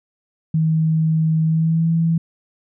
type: tone with pitch glide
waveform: sine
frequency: 159.3 to 164.82 Hz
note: D#3 to E3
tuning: +41 to 0 cents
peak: -14 dBFS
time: 0.54-2.18 s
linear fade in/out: 5 ms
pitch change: +59 cents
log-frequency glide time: 1.44-1.9 s
effects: none